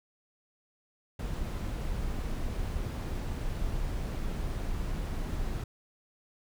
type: noise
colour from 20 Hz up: brown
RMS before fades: -33 dBFS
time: 1.19-5.64 s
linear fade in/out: 5 ms
effects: none